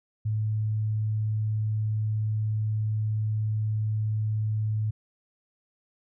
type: tone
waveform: sine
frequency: 107.9 Hz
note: A2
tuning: 33 cents flat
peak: -24 dBFS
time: 0.25-4.91 s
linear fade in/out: 10 ms
effects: none